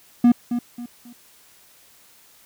triangle tone with echo, 240.5 Hz, B3, 46 cents flat, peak -8 dBFS, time 0.24-0.32 s, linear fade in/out 5 ms, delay 270 ms, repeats 3, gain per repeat -10 dB, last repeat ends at 1.13 s, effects white hiss -53 dBFS RMS until 2.45 s

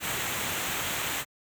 pink noise with comb filter, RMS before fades -31 dBFS, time 0-1.25 s, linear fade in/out 50 ms, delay 0.2 ms, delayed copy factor -0.55, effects high-pass 80 Hz 12 dB/octave

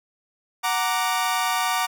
sawtooth chord, Gb augmented, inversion none, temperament equal, 740 / 932.3 / 1174.7 Hz, Gb5 / Bb5 / D6, 0 / 0 / 0 cents, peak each -22 dBFS, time 0.63-1.87 s, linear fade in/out 20 ms, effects none

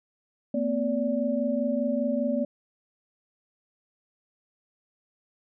sine tone cluster, 229.7 / 254.7 / 578 Hz, A#3 / C4 / D5, -25 / -46 / -28 cents, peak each -28 dBFS, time 0.54-2.45 s, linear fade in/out 5 ms, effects none

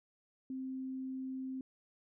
sine tone, 261.9 Hz, C4, 2 cents sharp, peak -38 dBFS, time 0.5-1.61 s, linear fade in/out 2 ms, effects none

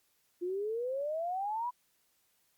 sine exponential sweep, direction up, 345.4 to 1000 Hz, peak -32 dBFS, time 0.41-1.71 s, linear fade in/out 20 ms, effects white hiss -73 dBFS RMS until 2.57 s + Opus 48 kbps

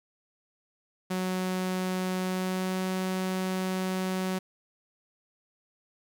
sawtooth tone with pitch glide, 185 to 186.72 Hz, F#3 to F#3, 0 to +16 cents, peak -24 dBFS, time 1.1-4.39 s, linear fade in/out 10 ms, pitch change +16 cents, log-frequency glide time 2.22-2.83 s, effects 11-bit

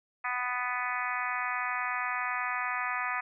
harmonic tone, 248.2 Hz, B3, 9 cents sharp, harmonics 3 / 4 / 5 / 6 / 7 / 8 / 9 / 10, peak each -39 / -37 / -35 / -41 / -37 / -37 / -41 / -41 dBFS, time 0.24-3.21 s, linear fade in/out 10 ms, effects none

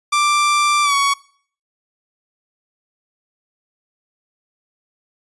sawtooth tone with pitch glide, 1178 to 1119.6 Hz, D6 to C#6, +5 to +17 cents, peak -10 dBFS, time 0.12-1.14 s, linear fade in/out 10 ms, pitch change -88 cents, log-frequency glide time 0.83-0.94 s, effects noise-tail reverb RT60 0.5 s tail -20 dB re dry + resampled to 24000 Hz

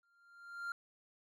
triangle tone with exponential growth, 1393 Hz, F6, 5 cents flat, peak -34 dBFS, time 0.03-0.72 s, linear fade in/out 2 ms, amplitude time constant 150 ms, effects none

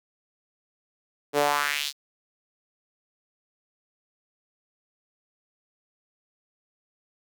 sawtooth tone with high-pass filter sweep, 145.2 Hz, D3, 19 cents flat, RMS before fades -25 dBFS, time 1.33-1.93 s, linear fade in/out 50 ms, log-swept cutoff 400 to 4700 Hz, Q 2.4, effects none

